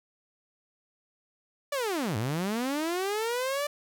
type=linear two-way sweep; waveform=sawtooth; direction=down then up; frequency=592 to 100 to 592 Hz; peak=-24 dBFS; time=1.72-3.67 s; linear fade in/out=5 ms; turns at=2.17 s; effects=none